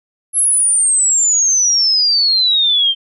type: exponential sweep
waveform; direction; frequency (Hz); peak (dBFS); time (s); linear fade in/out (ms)
sine; down; 11150 to 3129; -10; 0.33-2.95; 50
effects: none